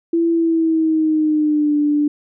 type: tone with pitch glide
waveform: sine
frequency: 334.6 to 294.7 Hz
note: E4 to D4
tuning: +26 to +6 cents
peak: -13 dBFS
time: 0.13-2.08 s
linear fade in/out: 5 ms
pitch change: -220 cents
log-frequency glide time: 0.3-1.76 s
effects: none